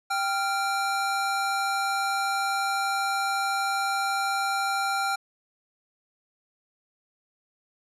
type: tone pair together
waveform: square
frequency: 785.8 / 1386 Hz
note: G5 / F6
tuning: +4 / -14 cents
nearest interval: minor seventh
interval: 982 cents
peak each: -28 dBFS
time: 0.1-5.16 s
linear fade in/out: 10 ms
effects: low-pass 11000 Hz 12 dB/octave